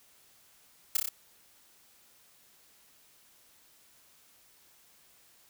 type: noise with echo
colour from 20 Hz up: blue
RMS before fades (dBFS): -26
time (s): 0.95-0.97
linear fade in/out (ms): 5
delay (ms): 30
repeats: 4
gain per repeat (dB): -2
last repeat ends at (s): 1.09
effects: white hiss -62 dBFS RMS until 5.49 s